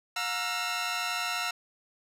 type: tone cluster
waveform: 15% pulse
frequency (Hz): 717 / 933 / 1342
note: F5 / A#5 / E6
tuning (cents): +45 / +1 / +31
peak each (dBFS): -28 / -31 / -25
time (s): 0.16-1.51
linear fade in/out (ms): 5
effects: low-pass 11000 Hz 12 dB/octave